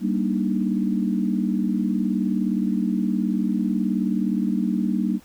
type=chord; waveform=sine; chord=Eb major seventh; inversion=first; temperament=just; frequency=194.45 / 233.3 / 291.7 / 311.1 Hz; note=G3 / Bb3 / D4 / Eb4; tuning=-14 / +2 / -12 / 0 cents; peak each=-23 / -24 / -29 / -29 dBFS; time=0-5.2 s; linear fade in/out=50 ms; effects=pink hiss -53 dBFS RMS until 5.24 s